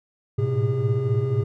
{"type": "tone cluster", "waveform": "triangle", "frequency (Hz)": [108.8, 112.7, 127.6, 406.8], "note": ["A2", "A2", "C3", "G#4"], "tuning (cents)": [-19, 42, -43, -36], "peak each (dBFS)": [-24, -25, -21, -25], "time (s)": [0.38, 1.44], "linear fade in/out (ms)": 10, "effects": []}